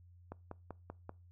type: click train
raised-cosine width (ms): 1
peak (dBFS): -30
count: 5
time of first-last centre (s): 0.32-1.094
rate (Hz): 5.17
effects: noise-tail reverb RT60 0.3 s tail -23 dB re dry + added 88 Hz sine -57 dBFS peak until 1.31 s